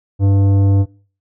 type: tone with tanh clipping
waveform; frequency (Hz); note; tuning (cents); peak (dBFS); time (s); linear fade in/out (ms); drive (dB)
triangle; 98.7; G2; +12; -11; 0.19-0.86; 50; 16
effects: noise-tail reverb RT60 0.4 s tail -21 dB re dry